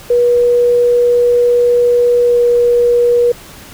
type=tone with pitch glide; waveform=sine; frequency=483.5 to 480.4 Hz; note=B4 to B4; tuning=-37 to -48 cents; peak=-7 dBFS; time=0.1-3.32 s; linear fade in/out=5 ms; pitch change=-11 cents; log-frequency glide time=2.23-2.41 s; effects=pink hiss -35 dBFS RMS until 3.73 s